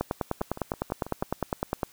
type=two click trains; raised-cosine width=1 ms; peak=-23 / -12 dBFS; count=6 / 19; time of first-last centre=0.41-1.23 / 0.01-1.832 s; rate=6.1 / 9.88 Hz; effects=white hiss -56 dBFS RMS until 1.92 s